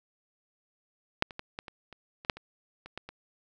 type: clicks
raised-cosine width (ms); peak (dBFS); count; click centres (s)
0.3; -7 / -27 / -21 / -20 / -26 / -30 / -29 / -7 / -28 / -29 / -21 / -26; 12; 1.224 / 1.308 / 1.394 / 1.589 / 1.682 / 1.927 / 2.249 / 2.298 / 2.37 / 2.86 / 2.976 / 3.09
effects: none